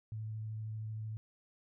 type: tone with vibrato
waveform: sine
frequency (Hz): 109.1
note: A2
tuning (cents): -14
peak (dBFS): -38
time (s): 0.12-1.17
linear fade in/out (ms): 0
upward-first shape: sine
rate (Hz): 13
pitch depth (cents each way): 12
effects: none